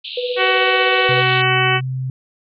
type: band-pass noise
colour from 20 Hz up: white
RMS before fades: -30 dBFS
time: 0.04-1.42 s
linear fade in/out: 10 ms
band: 2600 to 4100 Hz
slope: 96 dB/octave
type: tone with tremolo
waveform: sine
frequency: 493.9 Hz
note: B4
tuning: in tune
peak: -17 dBFS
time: 0.17-1.22 s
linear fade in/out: 5 ms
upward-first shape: sine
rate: 16 Hz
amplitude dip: 60%
type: harmonic tone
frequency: 375.6 Hz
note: F#4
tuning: 26 cents sharp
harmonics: 1 / 2 / 3 / 4 / 5 / 6 / 7 / 8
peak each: -22 / -22 / -22 / -22 / -22 / -22 / -22 / -22 dBFS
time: 0.36-1.81 s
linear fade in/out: 50 ms
type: tone with pitch glide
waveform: sine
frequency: 129.1 to 130.07 Hz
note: C3 to C3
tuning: -23 to -10 cents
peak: -20 dBFS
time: 1.09-2.1 s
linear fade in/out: 2 ms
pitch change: +13 cents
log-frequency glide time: 1.41-1.68 s
effects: none